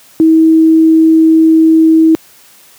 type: tone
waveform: sine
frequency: 321.2 Hz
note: E4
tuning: 45 cents flat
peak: -3 dBFS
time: 0.2-2.15 s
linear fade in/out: 0 ms
effects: white hiss -42 dBFS RMS until 2.78 s + high-pass 100 Hz 12 dB/octave